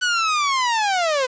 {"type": "linear sweep", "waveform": "sawtooth", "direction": "down", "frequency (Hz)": [1497, 493.9], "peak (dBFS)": -14, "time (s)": [0.01, 1.27], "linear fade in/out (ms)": 20, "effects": ["resampled to 16000 Hz", "7-bit"]}